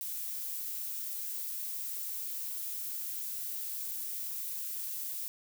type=noise; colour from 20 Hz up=violet; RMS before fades=-38 dBFS; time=0.01-5.28 s; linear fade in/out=0 ms; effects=none